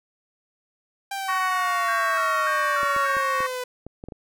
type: exponential sweep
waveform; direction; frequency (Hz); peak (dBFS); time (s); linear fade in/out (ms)
sawtooth; down; 793 to 496.9; -24; 1.11-3.64; 5
type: harmonic tone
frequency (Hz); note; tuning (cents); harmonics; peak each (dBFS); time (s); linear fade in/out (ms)
372.4; F#4; +11; 3 / 4 / 5 / 6 / 7; -23 / -34 / -29 / -41 / -42; 1.28-3.47; 10
type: tone with vibrato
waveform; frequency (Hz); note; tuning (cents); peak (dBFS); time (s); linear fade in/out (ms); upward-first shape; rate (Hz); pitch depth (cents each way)
sine; 1480; F#6; 0; -27; 1.88-3.21; 5; square; 1.7; 120
type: clicks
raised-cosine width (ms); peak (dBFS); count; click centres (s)
2; -24; 8; 2.832 / 2.964 / 3.168 / 3.405 / 3.866 / 4.039 / 4.086 / 4.122
effects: none